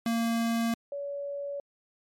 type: tone pair in turn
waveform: square / sine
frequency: 230.3 / 566.7 Hz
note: A#3 / C#5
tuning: -21 / +38 cents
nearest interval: octave + major third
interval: 1559 cents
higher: second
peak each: -26 / -32 dBFS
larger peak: first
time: 0.06-0.74 / 0.92-1.6 s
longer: neither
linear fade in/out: 2 ms
effects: MP3 64 kbps